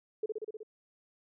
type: tone with echo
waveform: sine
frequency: 432.2 Hz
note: A4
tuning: 31 cents flat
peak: -29 dBFS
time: 0.23-0.26 s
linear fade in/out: 5 ms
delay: 62 ms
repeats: 6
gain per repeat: -2 dB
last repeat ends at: 0.632 s
effects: none